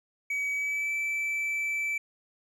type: tone with pitch glide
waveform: triangle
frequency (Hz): 2272 to 2320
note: C#7 to D7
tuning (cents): +42 to -22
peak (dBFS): -26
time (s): 0.3-1.98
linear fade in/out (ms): 5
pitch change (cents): +36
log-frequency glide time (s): 0.53-0.93
effects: none